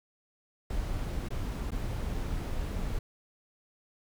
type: noise with dropouts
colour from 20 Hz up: brown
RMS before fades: -33 dBFS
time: 0.7-2.99 s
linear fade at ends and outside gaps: 5 ms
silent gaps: 1.287-1.304 / 1.707-1.717 s
effects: none